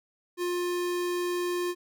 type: tone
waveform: square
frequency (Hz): 353.8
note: F4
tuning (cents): +23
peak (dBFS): -28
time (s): 0.37-1.75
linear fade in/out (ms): 50
effects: none